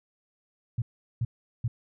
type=tone bursts; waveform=sine; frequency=117.2 Hz; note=A#2; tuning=10 cents sharp; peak=-24 dBFS; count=3; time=0.78-1.68 s; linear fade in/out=5 ms; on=40 ms; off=390 ms; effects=none